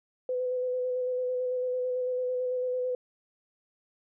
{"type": "tone with vibrato", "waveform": "sine", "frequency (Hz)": 503, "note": "B4", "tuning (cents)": 32, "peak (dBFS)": -27, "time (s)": [0.29, 2.95], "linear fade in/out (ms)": 2, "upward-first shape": "square", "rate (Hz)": 9, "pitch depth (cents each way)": 15, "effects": []}